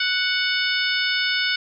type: harmonic tone with a mistuned harmonic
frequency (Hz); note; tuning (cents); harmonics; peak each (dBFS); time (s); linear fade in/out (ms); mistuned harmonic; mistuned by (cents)
740; F#5; 0; 2 / 3 / 4 / 5 / 6 / 7; -24 / -26 / -27 / -28 / -29 / -29; 0-1.56; 5; 5; -39
effects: none